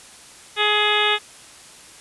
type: harmonic tone with a mistuned harmonic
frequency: 419.8 Hz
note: G#4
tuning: 19 cents sharp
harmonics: 1 / 2 / 3 / 4 / 5 / 6 / 7 / 8 / 9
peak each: -25 / -25 / -25 / -25 / -25 / -25 / -25 / -25 / -25 dBFS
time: 0.56-1.19 s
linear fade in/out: 50 ms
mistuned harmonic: 9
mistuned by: -41 cents
effects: white hiss -44 dBFS RMS until 2 s + resampled to 24000 Hz